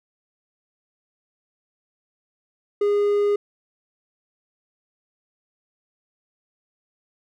triangle tone, 410 Hz, G#4, 22 cents flat, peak -15 dBFS, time 2.81-3.36 s, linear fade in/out 5 ms, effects none

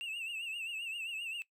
triangle tone with vibrato, 2714 Hz, E7, 50 cents sharp, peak -36 dBFS, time 0.01-1.42 s, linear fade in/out 0 ms, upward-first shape triangle, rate 7.6 Hz, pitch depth 110 cents each way, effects noise-tail reverb RT60 0.1 s tail -18 dB re dry

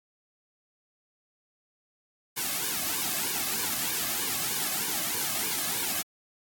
white noise with flanger, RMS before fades -30 dBFS, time 2.36-6.03 s, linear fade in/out 20 ms, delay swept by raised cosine 1.5 to 2.15 ms, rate 3.2 Hz, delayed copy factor -1, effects AAC 64 kbps

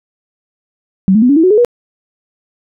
sine tone with pitch steps, 190.3 / 217.3 / 248.2 / 283.5 / 323.8 / 369.8 / 422.3 / 482.3 Hz, F#3 / A3 / B3 / C#4 / E4 / F#4 / G#4 / B4, +49 / -21 / +9 / +39 / -31 / -1 / +29 / -41 cents, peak -5 dBFS, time 1.08-1.648 s, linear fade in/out 0 ms, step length 71 ms, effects none

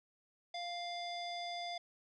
square tone with low-pass filter, 698.5 Hz, F5, in tune, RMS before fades -42 dBFS, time 0.54-1.78 s, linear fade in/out 5 ms, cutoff 4300 Hz, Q 7.8, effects none

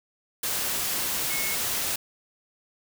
sine tone in noise, 2182 Hz, C#7, 28 cents flat, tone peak -32 dBFS, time 1.3-1.55 s, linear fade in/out 5 ms, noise white, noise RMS -28 dBFS, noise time 0.43-1.96 s, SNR -7 dB, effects none

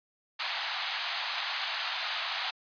white band-pass noise, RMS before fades -34 dBFS, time 0.39-2.51 s, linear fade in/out 10 ms, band 690 to 4500 Hz, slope 48 dB/octave, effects resampled to 11025 Hz

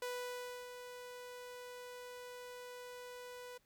sawtooth tone with ADSR envelope, 493.9 Hz, B4, in tune, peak -35 dBFS, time 0.02-3.58 s, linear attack 3 ms, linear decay 650 ms, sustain -9 dB, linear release 9 ms, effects pink hiss -75 dBFS RMS until 3.65 s

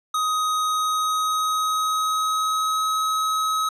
square tone with pitch glide, 1255 to 1276.2 Hz, D#6 to D#6, +15 to +44 cents, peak -21 dBFS, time 0.14-3.69 s, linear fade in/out 5 ms, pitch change +29 cents, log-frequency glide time 0.63-2.96 s, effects low-pass 11000 Hz 12 dB/octave

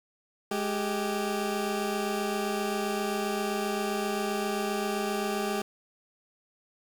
20% pulse tone pair together, 209.8 / 392 Hz, G#3 / G4, +18 / 0 cents, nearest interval major seventh, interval 1082 cents, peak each -26 dBFS, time 0.51-5.62 s, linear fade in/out 5 ms, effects 8-bit

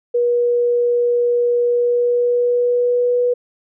sine tone with pitch glide, 481.5 to 489.6 Hz, B4 to B4, -44 to -15 cents, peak -13 dBFS, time 0.14-3.34 s, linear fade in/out 10 ms, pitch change +29 cents, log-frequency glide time 1.63-3.22 s, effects none

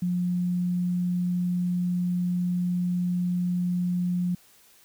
sine tone, 178.1 Hz, F3, 34 cents sharp, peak -23 dBFS, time 0.02-4.35 s, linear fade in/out 5 ms, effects white hiss -57 dBFS RMS until 4.84 s

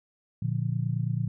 sine chord, Bb major, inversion none, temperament just, 116.54 / 145.68 / 174.81 Hz, Bb2 / D3 / F3, 0 / -14 / +2 cents, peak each -28 / -30 / -33 dBFS, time 0.42-1.28 s, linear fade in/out 5 ms, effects none

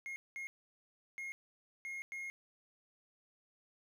triangle tone bursts at uneven times, 2148 Hz, C7, 45 cents sharp, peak -39 dBFS, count 5, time 0.06-0.16 / 0.36-0.47 / 1.18-1.32 / 1.85-2.02 / 2.12-2.3 s, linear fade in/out 0 ms, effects none

